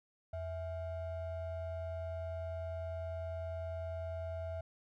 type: ring-modulated tone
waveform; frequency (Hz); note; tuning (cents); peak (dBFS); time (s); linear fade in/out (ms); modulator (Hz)
triangle; 370; F#4; 0; -33; 0.33-4.61; 5; 285
effects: none